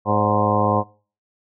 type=harmonic tone with a mistuned harmonic; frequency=104.5 Hz; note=G#2; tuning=11 cents sharp; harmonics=1 / 2 / 3 / 4 / 5 / 6 / 7 / 8 / 9 / 10; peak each=-24 / -24 / -28 / -28 / -23 / -28 / -24 / -28 / -25 / -23 dBFS; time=0.05-0.84 s; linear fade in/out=50 ms; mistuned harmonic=6; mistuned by=-67 cents; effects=noise-tail reverb RT60 0.4 s tail -22 dB re dry